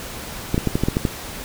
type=clicks; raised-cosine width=3 ms; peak=-5 dBFS; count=8; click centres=0.544 / 0.579 / 0.673 / 0.755 / 0.836 / 0.885 / 0.969 / 1.052 s; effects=pink hiss -33 dBFS RMS until 1.44 s